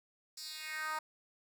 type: tone with high-pass filter sweep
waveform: 10% pulse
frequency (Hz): 311.1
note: D#4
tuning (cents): 0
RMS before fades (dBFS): -41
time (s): 0.37-0.99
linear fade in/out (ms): 5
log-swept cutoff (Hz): 5700 to 940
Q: 2.7
effects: none